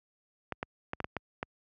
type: clicks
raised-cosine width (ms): 0.5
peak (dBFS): -18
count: 7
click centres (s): 0.523 / 0.629 / 0.934 / 1.003 / 1.044 / 1.167 / 1.429
effects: high-pass 60 Hz 12 dB/octave